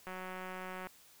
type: click train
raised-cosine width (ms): 0.5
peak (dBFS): -29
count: 149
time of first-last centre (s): 0.07-0.87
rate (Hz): 185
effects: white hiss -61 dBFS RMS until 1.2 s